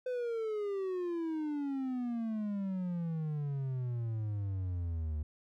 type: exponential sweep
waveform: triangle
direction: down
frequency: 510 to 74.4 Hz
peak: -31 dBFS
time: 0.06-5.23 s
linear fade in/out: 5 ms
effects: none